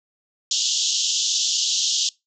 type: band-pass noise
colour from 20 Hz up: white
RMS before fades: -22 dBFS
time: 0.51-2.09 s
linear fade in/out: 2 ms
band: 2900 to 7100 Hz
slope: 96 dB/octave
effects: noise-tail reverb RT60 0.2 s tail -23 dB re dry